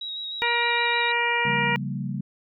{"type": "tone with vibrato", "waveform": "sine", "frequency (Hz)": 3823, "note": "A#7", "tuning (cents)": 43, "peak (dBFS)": -30, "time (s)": [0.01, 1.12], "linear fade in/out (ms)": 5, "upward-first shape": "square", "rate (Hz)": 6.5, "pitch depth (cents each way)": 18}
{"type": "harmonic tone", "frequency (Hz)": 473.8, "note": "A#4", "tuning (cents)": 28, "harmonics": [1, 2, 3, 4, 5, 6], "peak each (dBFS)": [-31, -26, -32, -26, -26, -32], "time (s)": [0.42, 1.76], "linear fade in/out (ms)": 0}
{"type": "chord", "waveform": "sine", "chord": "G half-diminished seventh", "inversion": "second", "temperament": "equal", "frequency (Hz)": [138.59, 174.61, 196, 233.1], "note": ["Db3", "F3", "G3", "Bb3"], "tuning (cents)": [0, 0, 0, 0], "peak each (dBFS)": [-30, -36, -31, -35], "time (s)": [1.45, 2.21], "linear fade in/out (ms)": 5}
{"effects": []}